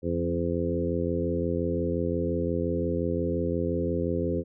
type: harmonic tone with a mistuned harmonic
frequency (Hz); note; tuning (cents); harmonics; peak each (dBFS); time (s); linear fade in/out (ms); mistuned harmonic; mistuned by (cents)
85.7; F2; -32; 1 / 2 / 3 / 4 / 5 / 6; -32 / -32 / -32 / -32 / -32 / -32; 0.02-4.44; 50; 2; -20
effects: none